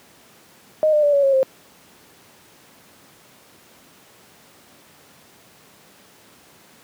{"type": "tone with pitch steps", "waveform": "sine", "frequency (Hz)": [620, 600.6, 581.8, 563.6, 546, 528.9], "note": ["D#5", "D5", "D5", "C#5", "C#5", "C5"], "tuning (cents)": [-6, 39, -16, 29, -26, 19], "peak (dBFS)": -13, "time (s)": [0.83, 1.43], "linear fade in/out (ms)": 0, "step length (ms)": 100, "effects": ["pink hiss -50 dBFS RMS until 6.83 s", "high-pass 150 Hz 12 dB/octave"]}